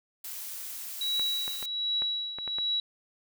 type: noise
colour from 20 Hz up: blue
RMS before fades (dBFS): -39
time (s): 0.24-1.66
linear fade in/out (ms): 5
type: tone with tremolo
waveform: sine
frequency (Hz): 3900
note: B7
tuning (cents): -23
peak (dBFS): -25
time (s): 1.01-2.8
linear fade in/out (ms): 2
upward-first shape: triangle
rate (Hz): 1.3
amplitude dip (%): 75
type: clicks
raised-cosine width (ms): 0.5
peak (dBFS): -25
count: 7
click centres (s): 1.196 / 1.479 / 1.627 / 2.021 / 2.386 / 2.477 / 2.585
effects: none